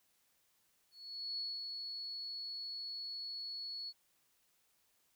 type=tone with ADSR envelope; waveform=sine; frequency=4386 Hz; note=C#8; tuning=19 cents flat; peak=-37 dBFS; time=0.91-3.93 s; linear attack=470 ms; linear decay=230 ms; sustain=-4 dB; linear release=45 ms; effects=white hiss -75 dBFS RMS until 5.15 s